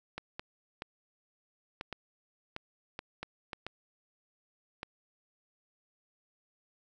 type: clicks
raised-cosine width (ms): 0.3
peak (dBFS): -22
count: 11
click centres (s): 0.18 / 0.395 / 0.821 / 1.811 / 1.927 / 2.564 / 2.991 / 3.23 / 3.532 / 3.666 / 4.831
effects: none